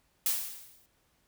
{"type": "noise with exponential decay", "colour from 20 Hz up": "blue", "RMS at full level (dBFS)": -26, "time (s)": [0.26, 0.86], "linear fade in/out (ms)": 1, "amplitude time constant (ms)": 130, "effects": ["pink hiss -71 dBFS RMS until 1.27 s"]}